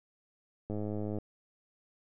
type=click train; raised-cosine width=2 ms; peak=-24 dBFS; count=52; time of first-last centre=0.7-1.186 s; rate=105 Hz; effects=none